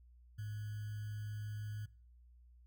sine tone with sample-and-hold, 105.9 Hz, G#2, 34 cents sharp, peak -40 dBFS, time 0.38-1.86 s, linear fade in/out 10 ms, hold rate 1575 Hz, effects noise-tail reverb RT60 0.5 s tail -23 dB re dry + added 60 Hz sine -59 dBFS peak until 2.66 s

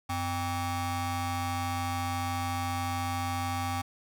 30% pulse ring-modulated tone, 349.2 Hz, F4, in tune, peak -24 dBFS, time 0.09-3.82 s, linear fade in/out 10 ms, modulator 443 Hz, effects none

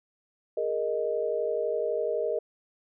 sine chord, Ab suspended second, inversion none, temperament just, 415.3 / 467.2 / 623 Hz, Ab4 / Bb4 / Eb5, 0 / +4 / +2 cents, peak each -32 / -29 / -30 dBFS, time 0.57-2.39 s, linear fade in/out 5 ms, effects none

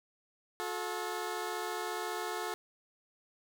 15% pulse tone pair together, 359.6 / 434 Hz, F#4 / A4, -49 / -24 cents, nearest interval minor third, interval 325 cents, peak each -32 / -31 dBFS, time 0.6-2.54 s, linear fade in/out 0 ms, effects none

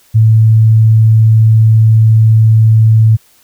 sine tone, 110.7 Hz, A2, 11 cents sharp, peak -3 dBFS, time 0.14-3.17 s, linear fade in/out 20 ms, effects white hiss -48 dBFS RMS until 3.43 s

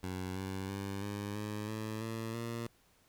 15% pulse tone with pitch steps, 92.5 / 95.6 / 98.8 / 102.1 / 105.52 / 109.05 / 112.7 / 116.48 Hz, F#2 / G2 / G2 / G#2 / G#2 / A2 / A2 / A#2, 0 / -43 / +14 / -29 / +28 / -15 / +42 / -1 cents, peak -31 dBFS, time 0.03-2.67 s, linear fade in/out 5 ms, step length 330 ms, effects pink hiss -68 dBFS RMS until 3.08 s

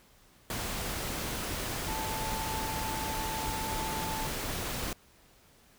sine tone in noise, 880 Hz, A5, in tune, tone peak -36 dBFS, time 1.88-4.27 s, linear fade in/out 2 ms, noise pink, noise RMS -35 dBFS, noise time 0.5-4.93 s, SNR -4 dB, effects pink hiss -61 dBFS RMS until 5.78 s

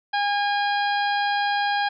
harmonic tone, 815 Hz, G#5, 33 cents flat, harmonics 1 / 2 / 3 / 4 / 5 / 6, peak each -22 / -26 / -35 / -33 / -35 / -38 dBFS, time 0.13-1.89 s, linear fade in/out 10 ms, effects none

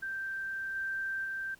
sine tone with level steps, 1568 Hz, G6, in tune, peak -34 / -32 / -34 dBFS, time 0.02-1.55 s, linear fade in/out 10 ms, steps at 0.75 / 1.24 s, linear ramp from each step 10 ms, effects pink hiss -61 dBFS RMS until 1.59 s

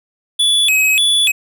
square tone with vibrato, 2960 Hz, F#7, in tune, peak -11 dBFS, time 0.39-1.32 s, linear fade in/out 10 ms, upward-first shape square, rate 1.7 Hz, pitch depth 260 cents each way, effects none

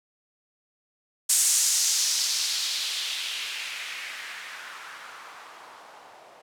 violet noise with low-pass filter sweep, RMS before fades -29 dBFS, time 1.29-6.42 s, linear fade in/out 10 ms, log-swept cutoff 8200 to 660 Hz, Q 1.9, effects none

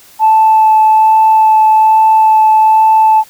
sine tone with vibrato, 874 Hz, A5, 12 cents flat, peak -3 dBFS, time 0.19-3.24 s, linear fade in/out 50 ms, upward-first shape sine, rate 1.2 Hz, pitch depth 8 cents each way, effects tanh soft clip ceiling 0 dBFS + white hiss -41 dBFS RMS until 3.29 s

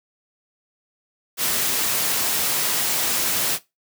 white noise, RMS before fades -22 dBFS, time 1.37-3.59 s, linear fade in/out 50 ms, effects noise-tail reverb RT60 0.2 s tail -18 dB re dry + high-pass 100 Hz 12 dB/octave

